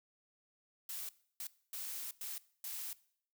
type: noise bursts at uneven times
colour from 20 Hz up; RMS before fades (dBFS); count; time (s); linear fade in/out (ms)
blue; -43; 5; 0.89-1.09 / 1.4-1.47 / 1.73-2.11 / 2.21-2.38 / 2.64-2.93; 2
effects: noise-tail reverb RT60 0.6 s tail -20 dB re dry